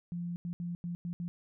sine tone bursts at uneven times, 173.3 Hz, F3, 13 cents flat, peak -34 dBFS, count 6, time 0.12-0.36 / 0.45-0.53 / 0.6-0.75 / 0.84-0.95 / 1.05-1.13 / 1.2-1.28 s, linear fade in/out 0 ms, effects none

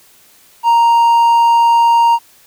triangle tone, 932.3 Hz, A#5, in tune, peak -5 dBFS, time 0.63-2.19 s, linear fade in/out 50 ms, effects white hiss -47 dBFS RMS until 2.46 s

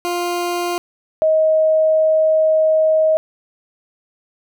20% pulse / sine tone pair in turn, 350.5 / 630.1 Hz, F4 / D#5, +6 / +22 cents, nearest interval minor seventh, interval 1016 cents, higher second, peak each -14 / -11 dBFS, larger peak second, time 0.05-0.78 / 1.22-3.17 s, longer second, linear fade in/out 0 ms, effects none

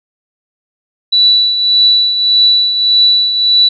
sine tone with tremolo, 3951 Hz, B7, in tune, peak -4 dBFS, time 1.12-3.69 s, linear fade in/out 10 ms, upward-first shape triangle, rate 1.7 Hz, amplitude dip 60%, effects none

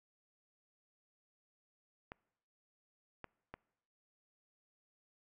clicks, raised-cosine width 0.5 ms, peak -30 dBFS, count 3, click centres 2.119 / 3.243 / 3.54 s, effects noise-tail reverb RT60 0.9 s tail -25 dB re dry

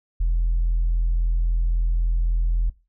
sine tone, 41.86 Hz, E1, 27 cents sharp, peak -16 dBFS, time 0.2-2.7 s, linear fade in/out 10 ms, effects noise-tail reverb RT60 0.3 s tail -22 dB re dry + tanh soft clip ceiling -15 dBFS

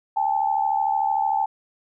sine tone pair together, 798.7 / 872 Hz, G5 / A5, +32 / -16 cents, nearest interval major second, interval 152 cents, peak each -22 dBFS, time 0.16-1.46 s, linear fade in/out 10 ms, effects none

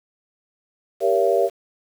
sine chord, G diminished seventh, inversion none, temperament just, 392 / 470.4 / 564.5 / 677.4 Hz, G4 / Bb4 / Db5 / Fb5, 0 / +16 / +31 / +47 cents, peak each -21 dBFS, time 1-1.5 s, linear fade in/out 50 ms, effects 7-bit

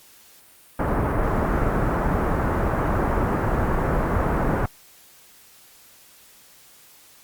pink low-pass noise, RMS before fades -22 dBFS, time 0.79-4.66 s, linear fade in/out 5 ms, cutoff 1500 Hz, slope 24 dB/octave, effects white hiss -51 dBFS RMS until 7.23 s + Opus 48 kbps

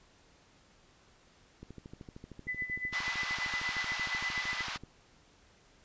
click train, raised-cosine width 3 ms, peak -33 dBFS, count 43, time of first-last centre 1.63-4.836 s, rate 13.1 Hz
sine tone with tremolo, 2002 Hz, B6, 23 cents sharp, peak -31 dBFS, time 2.47-4.63 s, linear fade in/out 20 ms, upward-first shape sine, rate 8.5 Hz, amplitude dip 75%
pink band-pass noise, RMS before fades -39 dBFS, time 2.92-4.78 s, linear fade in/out 20 ms, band 890 to 5400 Hz, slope 24 dB/octave
effects pink hiss -63 dBFS RMS until 5.84 s + resampled to 16000 Hz

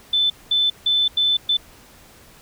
sine tone bursts at uneven times, 3520 Hz, A7, in tune, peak -15 dBFS, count 5, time 0.13-0.3 / 0.51-0.7 / 0.86-1.08 / 1.17-1.37 / 1.49-1.57 s, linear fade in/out 5 ms, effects pink hiss -48 dBFS RMS until 2.41 s

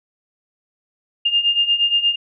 sine beating tone pair, 2810 / 2818.5 Hz, F7 / F7, +10 / +15 cents, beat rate 8.5 Hz, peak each -20 / -16 dBFS, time 1.25-2.16 s, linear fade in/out 10 ms, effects none

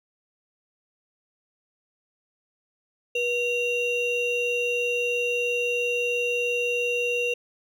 triangle ring-modulated tone, 1623 Hz, G#6, 40 cents flat, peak -18 dBFS, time 3.15-7.34 s, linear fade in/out 5 ms, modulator 1140 Hz, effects none

